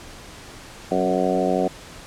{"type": "harmonic tone with a mistuned harmonic", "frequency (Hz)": 92.5, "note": "F#2", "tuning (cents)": 0, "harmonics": [2, 3, 4, 5, 6, 7, 8], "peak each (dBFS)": [-26, -26, -26, -26, -26, -26, -26], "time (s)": [0.91, 1.68], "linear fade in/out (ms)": 5, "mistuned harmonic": 3, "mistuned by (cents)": -20, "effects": ["pink hiss -41 dBFS RMS until 2.06 s", "low-pass 9000 Hz 12 dB/octave"]}